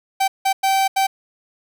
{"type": "tone bursts at uneven times", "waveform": "45% pulse", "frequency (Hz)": 775, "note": "G5", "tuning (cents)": -20, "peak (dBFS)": -15, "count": 4, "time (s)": [[0.2, 0.28], [0.45, 0.53], [0.63, 0.88], [0.96, 1.07]], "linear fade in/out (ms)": 10, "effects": []}